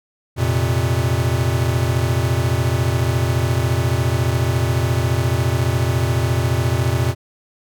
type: chord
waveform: square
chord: F suspended fourth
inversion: none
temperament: equal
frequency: 87.31 / 116.54 / 130.81 Hz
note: F2 / Bb2 / C3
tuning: 0 / 0 / 0 cents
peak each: -22 / -20 / -22 dBFS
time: 0.36-7.15 s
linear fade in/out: 50 ms
effects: none